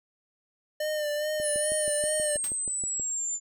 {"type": "tone with vibrato", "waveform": "square", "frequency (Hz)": 602, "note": "D5", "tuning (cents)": 43, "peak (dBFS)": -28, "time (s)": [0.8, 2.37], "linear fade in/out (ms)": 5, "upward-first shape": "sine", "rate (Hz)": 2.4, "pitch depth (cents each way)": 37}
{"type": "click train", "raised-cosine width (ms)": 2, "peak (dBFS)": -28, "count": 11, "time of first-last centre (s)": [1.4, 2.997], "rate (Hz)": 6.26}
{"type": "linear sweep", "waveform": "sine", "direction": "down", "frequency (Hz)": [9800, 7100], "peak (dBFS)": -28, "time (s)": [1.41, 3.4], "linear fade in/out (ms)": 50}
{"type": "noise with exponential decay", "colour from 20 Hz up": "white", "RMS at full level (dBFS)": -34, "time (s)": [2.44, 2.57], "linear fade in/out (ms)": 1, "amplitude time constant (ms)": 27}
{"effects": []}